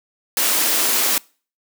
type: high-pass noise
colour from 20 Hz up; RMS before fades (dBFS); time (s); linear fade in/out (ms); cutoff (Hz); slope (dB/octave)
white; -18; 0.37-1.18; 2; 220; 48
effects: noise-tail reverb RT60 0.4 s tail -25 dB re dry